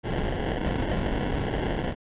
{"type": "noise with sample-and-hold", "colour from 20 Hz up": "pink", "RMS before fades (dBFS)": -27, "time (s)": [0.03, 1.95], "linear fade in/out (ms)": 50, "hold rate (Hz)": 1225, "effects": ["resampled to 8000 Hz"]}